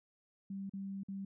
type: tone with dropouts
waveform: sine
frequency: 195.5 Hz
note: G3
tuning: 4 cents flat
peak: -39 dBFS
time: 0.5-1.25 s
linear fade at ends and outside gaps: 5 ms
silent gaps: 0.696-0.735 / 1.034-1.084 s
effects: none